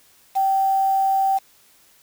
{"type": "tone with quantisation", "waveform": "sine", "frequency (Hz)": 776, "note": "G5", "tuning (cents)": -18, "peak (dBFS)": -16, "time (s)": [0.35, 1.39], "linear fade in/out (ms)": 20, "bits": 6, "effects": ["white hiss -55 dBFS RMS until 2.02 s"]}